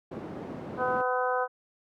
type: band-pass noise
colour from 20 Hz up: white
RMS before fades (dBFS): -39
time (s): 0.11-1.02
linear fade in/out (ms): 10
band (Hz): 130 to 450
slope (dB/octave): 12
type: harmonic tone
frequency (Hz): 251.9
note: B3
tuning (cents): +34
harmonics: 2 / 3 / 4 / 5 / 6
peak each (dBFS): -29 / -31 / -32 / -33 / -34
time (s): 0.77-1.48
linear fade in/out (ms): 50
effects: none